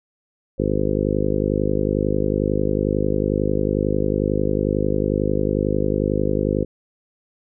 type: harmonic tone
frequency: 51.1 Hz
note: G#1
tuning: 27 cents flat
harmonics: 1 / 2 / 3 / 4 / 5 / 6 / 7 / 8 / 9 / 10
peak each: -27 / -27 / -27 / -27 / -27 / -27 / -27 / -27 / -27 / -27 dBFS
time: 0.58-6.65 s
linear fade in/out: 20 ms
effects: none